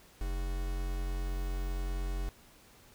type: tone with quantisation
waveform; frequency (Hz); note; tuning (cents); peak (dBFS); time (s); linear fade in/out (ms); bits
triangle; 44.99; F#1; -48; -30; 0.21-2.29; 0; 7
effects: pink hiss -59 dBFS RMS until 2.94 s